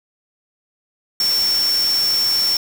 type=tone in noise; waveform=sine; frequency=5440 Hz; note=F8; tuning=46 cents flat; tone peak=-15 dBFS; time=1.2-2.57 s; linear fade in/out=2 ms; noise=white; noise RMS=-27 dBFS; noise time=1.2-2.57 s; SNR=+9 dB; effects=none